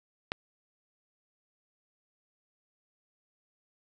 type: click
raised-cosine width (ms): 0.3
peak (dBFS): -14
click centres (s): 0.319
effects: none